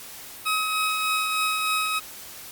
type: tone with tremolo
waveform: 20% pulse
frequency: 1271 Hz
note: D#6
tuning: 36 cents sharp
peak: -16 dBFS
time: 0.45-2 s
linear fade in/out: 20 ms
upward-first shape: triangle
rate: 3.3 Hz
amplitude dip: 35%
effects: white hiss -41 dBFS RMS until 2.51 s + Opus 48 kbps